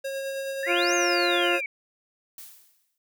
square tone with tremolo, 543 Hz, C#5, 36 cents flat, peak -29 dBFS, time 0.04-1.61 s, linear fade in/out 10 ms, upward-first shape sine, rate 9.4 Hz, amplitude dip 25%
sine exponential two-way sweep, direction up then down, 1700 to 6645 to 2221 Hz, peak -28 dBFS, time 0.63-1.66 s, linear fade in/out 2 ms, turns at 0.94 s
harmonic tone, 349.2 Hz, F4, in tune, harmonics 1 / 2 / 3 / 4 / 5 / 6 / 7 / 8, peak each -26 / -29 / -36 / -29 / -32 / -33 / -32 / -32 dBFS, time 0.66-1.6 s, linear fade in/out 50 ms
blue noise with exponential decay, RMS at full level -40 dBFS, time 2.38-2.98 s, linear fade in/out 2 ms, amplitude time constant 130 ms
effects none

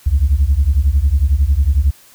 sine beating tone pair, 64.7 / 75.7 Hz, C2 / D#2, -19 / -47 cents, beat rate 11 Hz, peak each -12 dBFS, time 0.06-1.91 s, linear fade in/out 10 ms, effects tanh soft clip ceiling -5 dBFS + white hiss -46 dBFS RMS until 2.14 s

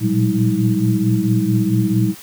sine tone cluster, 115.4 / 119.9 / 184.5 / 201.2 / 319 Hz, A#2 / A#2 / F#3 / G3 / D#4, -17 / +49 / -5 / +45 / +43 cents, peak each -20 dBFS, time 0-2.15 s, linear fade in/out 50 ms, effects white hiss -39 dBFS RMS until 2.22 s

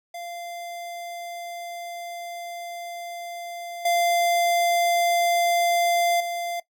square tone with level steps, 692 Hz, F5, 16 cents flat, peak -34 / -20 / -28 dBFS, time 0.14-6.6 s, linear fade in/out 5 ms, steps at 3.85 / 6.2 s, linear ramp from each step 5 ms, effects noise-tail reverb RT60 0.1 s tail -18 dB re dry

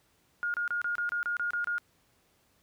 sine tone bursts, 1425 Hz, F6, 34 cents sharp, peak -28 dBFS, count 10, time 0.43-1.782 s, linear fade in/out 0 ms, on 110 ms, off 28 ms, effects pink hiss -68 dBFS RMS until 2.62 s + high-pass 60 Hz 12 dB/octave

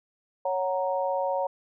sine chord, F# major, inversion second, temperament equal, 554.4 / 740 / 932.3 Hz, C#5 / F#5 / A#5, 0 / 0 / 0 cents, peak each -27 / -31 / -30 dBFS, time 0.45-1.47 s, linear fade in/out 5 ms, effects none

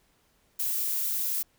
violet noise, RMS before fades -29 dBFS, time 0.59-1.43 s, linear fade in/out 10 ms, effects pink hiss -67 dBFS RMS until 1.58 s

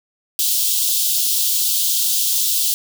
white high-pass noise, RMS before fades -18 dBFS, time 0.39-2.74 s, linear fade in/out 0 ms, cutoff 3100 Hz, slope 48 dB/octave, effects none

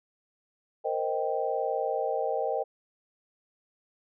sine chord, C minor seventh, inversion third, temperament equal with one note detuned, 462.7 / 523.3 / 622.3 / 784 Hz, Bb4 / C5 / Eb5 / G5, -13 / 0 / 0 / 0 cents, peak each -32 dBFS, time 0.84-2.64 s, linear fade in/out 20 ms, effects none

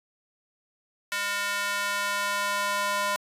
square tone with high-pass filter sweep, 202.7 Hz, G#3, 42 cents flat, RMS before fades -28 dBFS, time 1.12-3.16 s, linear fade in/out 0 ms, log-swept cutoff 1600 to 920 Hz, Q 1.6, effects resampled to 32000 Hz

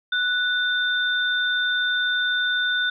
sine tone pair together, 1480 / 3584 Hz, F#6 / A7, 0 / +31 cents, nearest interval octave + minor third, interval 1531 cents, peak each -21 / -25 dBFS, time 0.12-2.9 s, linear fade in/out 5 ms, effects none

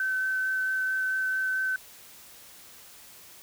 sine tone with vibrato, 1530 Hz, G6, 42 cents flat, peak -25 dBFS, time 0-1.76 s, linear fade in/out 2 ms, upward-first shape sine, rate 4.5 Hz, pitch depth 8 cents each way, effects white hiss -50 dBFS RMS until 3.42 s

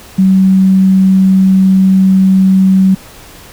sine tone, 190 Hz, F#3, 46 cents sharp, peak -4 dBFS, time 0.18-2.95 s, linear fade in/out 10 ms, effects pink hiss -35 dBFS RMS until 3.52 s

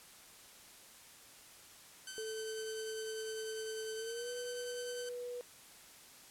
10% pulse tone with tremolo, 1534 Hz, G6, 38 cents flat, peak -35 dBFS, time 2.07-5.09 s, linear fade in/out 2 ms, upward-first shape sine, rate 10 Hz, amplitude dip 40%
sine tone with pitch glide, 440 to 488.2 Hz, A4 to B4, 0 to -20 cents, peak -40 dBFS, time 2.18-5.41 s, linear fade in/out 0 ms, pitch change +180 cents, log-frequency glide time 3.96-4.3 s
effects white hiss -57 dBFS RMS until 6.3 s + low-pass 12000 Hz 12 dB/octave

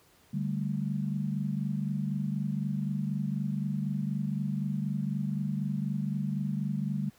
sine chord, D suspended fourth, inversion none, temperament equal, 146.83 / 196 / 220 Hz, D3 / G3 / A3, 0 / 0 / 0 cents, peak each -32 / -32 / -36 dBFS, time 0.33-7.1 s, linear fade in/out 10 ms, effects pink hiss -62 dBFS RMS until 7.18 s + high-pass 60 Hz 12 dB/octave

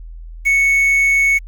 triangle tone with quantisation, 2213 Hz, C#7, 3 cents flat, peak -9 dBFS, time 0.45-1.39 s, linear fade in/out 20 ms, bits 6, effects added 41 Hz sine -30 dBFS peak until 1.47 s

